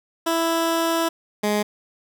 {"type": "tone pair in turn", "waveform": "15% pulse", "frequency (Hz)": [330.6, 208.8], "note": ["E4", "G#3"], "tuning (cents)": [5, 10], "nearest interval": "minor sixth", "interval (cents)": 795, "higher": "first", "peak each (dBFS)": -13, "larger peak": "neither", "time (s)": [[0.26, 1.09], [1.43, 1.63]], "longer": "first", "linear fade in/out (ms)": 10, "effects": []}